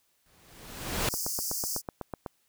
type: noise with exponential growth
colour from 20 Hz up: pink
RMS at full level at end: -26 dBFS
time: 0.26-1.09 s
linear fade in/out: 2 ms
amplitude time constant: 180 ms
type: high-pass noise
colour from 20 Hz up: pink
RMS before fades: -33 dBFS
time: 1.08-1.82 s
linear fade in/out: 50 ms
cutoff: 4800 Hz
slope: 96 dB/octave
type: click train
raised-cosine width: 1 ms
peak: -20 dBFS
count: 10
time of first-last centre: 1.14-2.262 s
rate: 8.02 Hz
effects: white hiss -71 dBFS RMS until 2.48 s